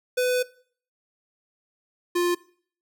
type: tone pair in turn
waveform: square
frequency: 499.8 / 350.9 Hz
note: B4 / F4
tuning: +21 / +8 cents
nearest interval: tritone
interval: 613 cents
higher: first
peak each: -21 dBFS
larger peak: neither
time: 0.17-0.43 / 2.15-2.35 s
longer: first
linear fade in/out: 10 ms
effects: noise-tail reverb RT60 0.5 s tail -20 dB re dry